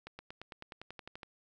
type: accelerating click train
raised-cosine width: 0.3 ms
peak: -29 dBFS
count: 13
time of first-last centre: 0.07-1.232 s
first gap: 120 ms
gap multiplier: 0.96
effects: none